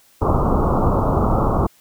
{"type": "low-pass noise", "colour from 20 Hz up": "pink", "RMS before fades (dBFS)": -17, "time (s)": [0.21, 1.67], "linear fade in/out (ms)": 10, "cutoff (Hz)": 1300, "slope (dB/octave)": 96, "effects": ["white hiss -54 dBFS RMS until 1.8 s"]}